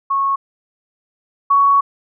sine tone pair in turn, 1100 / 1117.9 Hz, C#6 / C#6, -14 / +14 cents, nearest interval unison, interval 28 cents, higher second, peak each -14 / -9 dBFS, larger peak second, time 0.1-0.36 / 1.5-1.81 s, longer second, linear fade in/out 10 ms, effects none

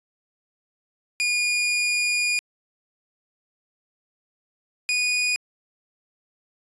sawtooth tone pair in turn, 2438 / 2465 Hz, D#7 / D#7, -36 / -17 cents, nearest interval unison, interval 19 cents, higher second, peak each -17 dBFS, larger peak neither, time 1.2-2.39 / 4.89-5.36 s, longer first, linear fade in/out 0 ms, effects resampled to 22050 Hz

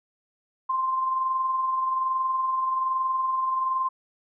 sine tone with amplitude modulation, 1046.5 Hz, C6, in tune, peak -21 dBFS, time 0.69-3.89 s, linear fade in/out 10 ms, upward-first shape sine, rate 21.2 Hz, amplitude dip 35%, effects none

